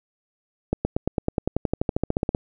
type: accelerating click train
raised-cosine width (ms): 2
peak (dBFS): -8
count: 20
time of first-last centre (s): 0.73-2.349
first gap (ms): 120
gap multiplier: 0.96
effects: none